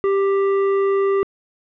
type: tone with hard clipping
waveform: triangle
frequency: 393.3 Hz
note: G4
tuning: 6 cents sharp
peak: -17 dBFS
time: 0.04-1.23 s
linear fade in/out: 0 ms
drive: 15 dB
effects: low-pass 2000 Hz 12 dB/octave